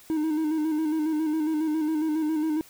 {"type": "tone with vibrato", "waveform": "triangle", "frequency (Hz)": 311.1, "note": "D#4", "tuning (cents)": 0, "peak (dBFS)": -21, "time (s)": [0.1, 2.61], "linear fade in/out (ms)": 0, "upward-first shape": "square", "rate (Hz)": 7.3, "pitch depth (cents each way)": 43, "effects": ["white hiss -52 dBFS RMS until 2.69 s"]}